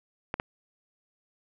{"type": "clicks", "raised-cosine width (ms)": 0.5, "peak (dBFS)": -14, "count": 2, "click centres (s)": [0.341, 0.399], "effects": []}